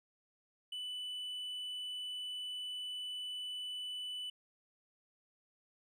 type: tone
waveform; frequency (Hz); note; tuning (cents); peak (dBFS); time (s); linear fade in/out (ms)
triangle; 2985; F#7; +15; -38; 0.72-4.3; 5
effects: none